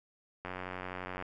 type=click train; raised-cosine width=0.5 ms; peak=-24 dBFS; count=72; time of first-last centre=0.45-1.224 s; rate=91.7 Hz; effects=none